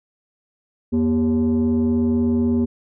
sine tone with frequency modulation, 239.1 Hz, A#3, 44 cents sharp, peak -14 dBFS, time 0.92-2.66 s, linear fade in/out 20 ms, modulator 154 Hz, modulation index 0.66, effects tanh soft clip ceiling -13 dBFS

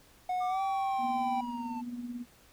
triangle tone with pitch glide, 731 to 779 Hz, F#5 to G5, -21 to -11 cents, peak -27 dBFS, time 0.29-1.41 s, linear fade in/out 5 ms, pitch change +110 cents, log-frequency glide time 0.47-0.61 s
triangle linear sweep, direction down, 1199 to 880 Hz, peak -36 dBFS, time 0.4-1.82 s, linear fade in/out 20 ms
sine tone with tremolo, 242 Hz, B3, 35 cents flat, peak -33 dBFS, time 0.98-2.26 s, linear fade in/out 50 ms, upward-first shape triangle, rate 18 Hz, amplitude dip 65%
effects pink hiss -60 dBFS RMS until 2.52 s

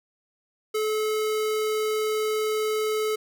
square tone, 431.2 Hz, A4, 35 cents flat, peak -24 dBFS, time 0.74-3.16 s, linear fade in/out 10 ms, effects none

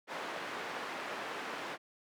white band-pass noise, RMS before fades -41 dBFS, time 0.07-1.78 s, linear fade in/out 50 ms, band 280 to 1700 Hz, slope 12 dB/octave, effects none

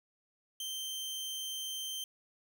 sawtooth tone, 3126 Hz, G7, 6 cents flat, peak -34 dBFS, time 0.6-2.04 s, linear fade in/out 2 ms, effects none

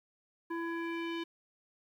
square tone with low-pass filter sweep, 334.5 Hz, E4, 25 cents sharp, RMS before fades -37 dBFS, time 0.5-1.24 s, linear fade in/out 10 ms, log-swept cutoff 1400 to 3300 Hz, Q 2.6, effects 11-bit

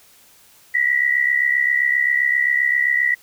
sine tone pair together, 1904.4 / 1972 Hz, A#6 / B6, +37 / -3 cents, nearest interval minor second, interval 60 cents, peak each -19 / -17 dBFS, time 0.74-3.15 s, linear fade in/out 10 ms, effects white hiss -51 dBFS RMS until 3.22 s

